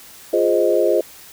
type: chord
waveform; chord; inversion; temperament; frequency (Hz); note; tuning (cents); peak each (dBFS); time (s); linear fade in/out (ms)
sine; F minor seventh; none; equal; 349.2 / 415.3 / 523.3 / 622.3; F4 / Ab4 / C5 / Eb5; 0 / 0 / 0 / 0; -19; 0.33-1.01; 5
effects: white hiss -42 dBFS RMS until 1.32 s